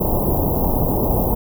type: band-stop noise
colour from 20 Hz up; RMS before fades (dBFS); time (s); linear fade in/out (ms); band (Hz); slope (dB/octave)
pink; -18; 0-1.35; 10; 930 to 13000; 48
effects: none